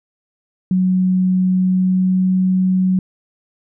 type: tone with pitch glide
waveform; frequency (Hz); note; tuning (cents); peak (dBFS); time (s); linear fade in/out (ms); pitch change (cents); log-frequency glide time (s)
sine; 184.9 to 185.97; F#3 to F#3; -1 to +9; -12; 0.71-2.99; 2; +10; 1.5-2.32
effects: none